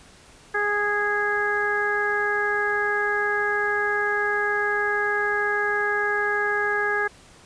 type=harmonic tone; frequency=413.6 Hz; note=G#4; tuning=7 cents flat; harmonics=1 / 2 / 3 / 4 / 5; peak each=-27 / -30 / -30 / -23 / -35 dBFS; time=0.54-7.08 s; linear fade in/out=10 ms; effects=pink hiss -50 dBFS RMS until 7.45 s + resampled to 22050 Hz